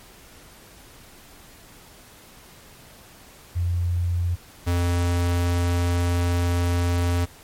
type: tone pair in turn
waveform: sine / square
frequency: 87.31 / 87.31 Hz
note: F2 / F2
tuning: 0 / 0 cents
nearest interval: unison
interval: 0 cents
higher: neither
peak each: -20 dBFS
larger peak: neither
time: 3.55-4.36 / 4.66-7.26 s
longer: second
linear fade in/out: 20 ms
effects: pink hiss -48 dBFS RMS until 7.43 s + MP3 64 kbps